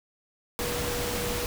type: tone in noise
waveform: sine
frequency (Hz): 483.9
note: B4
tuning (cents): -35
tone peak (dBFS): -33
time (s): 0.59-1.46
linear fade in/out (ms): 0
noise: pink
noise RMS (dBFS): -31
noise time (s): 0.59-1.46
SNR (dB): -5
effects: none

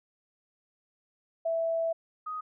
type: tone pair in turn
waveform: sine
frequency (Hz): 659.3 / 1249.6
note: E5 / D#6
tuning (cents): 0 / +7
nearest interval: major seventh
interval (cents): 1107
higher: second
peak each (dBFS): -26 / -33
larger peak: first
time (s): 1.45-1.93 / 2.26-2.41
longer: first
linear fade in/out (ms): 10
effects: none

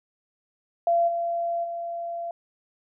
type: tone with level steps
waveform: sine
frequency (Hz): 683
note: F5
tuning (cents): -39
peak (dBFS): -18 / -24 / -29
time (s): 0.87-2.31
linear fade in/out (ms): 2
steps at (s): 1.07 / 1.63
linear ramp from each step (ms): 20
effects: none

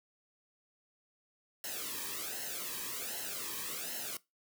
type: noise with flanger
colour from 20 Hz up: white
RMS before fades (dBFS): -40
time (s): 1.64-4.17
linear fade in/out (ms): 2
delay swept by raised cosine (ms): 0.84 to 1.44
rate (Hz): 1.3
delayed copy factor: -0.8
effects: noise-tail reverb RT60 0.2 s tail -20 dB re dry

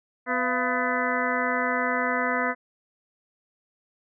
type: harmonic tone with a mistuned harmonic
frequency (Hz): 250.7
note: B3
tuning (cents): +26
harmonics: 1 / 2 / 3 / 4 / 5 / 6 / 7 / 8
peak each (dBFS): -31 / -31 / -31 / -31 / -31 / -31 / -31 / -31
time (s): 0.26-2.55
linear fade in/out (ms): 50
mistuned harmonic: 3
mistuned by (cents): -150
effects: none

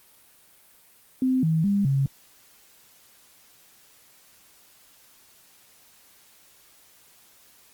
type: tone with pitch steps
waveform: sine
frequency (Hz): 258.5 / 160.5 / 200.9 / 136.8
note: C4 / E3 / G3 / C#3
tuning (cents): -21 / -46 / +43 / -23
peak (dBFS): -19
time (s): 1.22-2.06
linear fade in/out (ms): 2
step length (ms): 210
effects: white hiss -56 dBFS RMS until 7.73 s + Opus 32 kbps

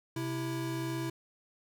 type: tone pair together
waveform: square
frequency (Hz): 130.81 / 330.4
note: C3 / E4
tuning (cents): 0 / +4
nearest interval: octave + major third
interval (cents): 1604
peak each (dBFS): -37 / -36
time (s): 0.16-1.1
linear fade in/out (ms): 5
effects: none

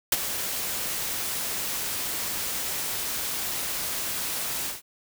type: noise with ADSR envelope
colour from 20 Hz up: white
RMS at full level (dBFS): -19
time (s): 0.12-4.82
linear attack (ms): 4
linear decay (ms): 32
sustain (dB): -11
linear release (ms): 160
effects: none

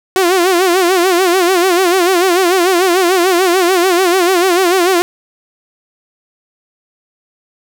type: tone with vibrato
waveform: sawtooth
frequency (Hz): 362.3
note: F#4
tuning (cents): -36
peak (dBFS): -5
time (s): 0.16-5.02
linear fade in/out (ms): 0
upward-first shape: sine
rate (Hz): 6.8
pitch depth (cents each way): 110
effects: none

